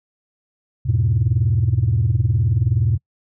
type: chord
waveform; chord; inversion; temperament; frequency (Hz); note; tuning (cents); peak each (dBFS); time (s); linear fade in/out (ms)
sine; E major; none; equal with one note detuned; 82.41 / 103.83 / 123.04; E2 / G#2 / B2; 0 / 0 / -6; -21 / -17 / -17; 0.85-2.98; 20
effects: noise-tail reverb RT60 0.1 s tail -26 dB re dry + tanh soft clip ceiling -9 dBFS